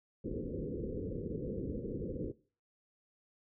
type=low-pass noise; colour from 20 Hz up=white; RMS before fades=-39 dBFS; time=0.24-2.32 s; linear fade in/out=10 ms; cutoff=510 Hz; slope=96 dB/octave; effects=noise-tail reverb RT60 0.4 s tail -20 dB re dry